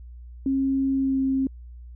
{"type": "tone with pitch glide", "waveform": "sine", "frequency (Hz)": [270, 266.9], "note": ["C#4", "C4"], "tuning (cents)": [-45, 35], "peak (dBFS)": -20, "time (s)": [0.46, 1.47], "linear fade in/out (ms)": 2, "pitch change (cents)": -20, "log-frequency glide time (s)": [0.93, 1.19], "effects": ["added 60 Hz sine -39 dBFS peak until 1.95 s"]}